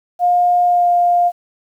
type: tone with pitch glide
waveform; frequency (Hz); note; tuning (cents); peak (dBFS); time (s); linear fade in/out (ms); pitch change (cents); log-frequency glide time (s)
sine; 710 to 702.7; F5 to F5; +28 to +10; -10; 0.19-1.32; 50; -18; 0.65-0.89
effects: 8-bit